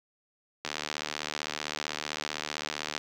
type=click train; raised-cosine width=0.2 ms; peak=-14 dBFS; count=177; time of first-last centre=0.65-2.978 s; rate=75.6 Hz; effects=high-pass 150 Hz 12 dB/octave + 9-bit